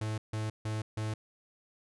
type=tone bursts; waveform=45% pulse; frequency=108.5 Hz; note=A2; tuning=24 cents flat; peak=-32 dBFS; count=4; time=0.01-1.14 s; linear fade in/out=5 ms; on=170 ms; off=150 ms; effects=resampled to 24000 Hz